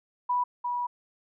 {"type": "tone pair in turn", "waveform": "sine", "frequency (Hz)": [984, 973.3], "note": ["B5", "B5"], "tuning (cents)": [-7, -26], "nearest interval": "unison", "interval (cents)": 19, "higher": "first", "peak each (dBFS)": [-23, -27], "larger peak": "first", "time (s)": [[0.29, 0.44], [0.64, 0.87]], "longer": "second", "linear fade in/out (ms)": 10, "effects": []}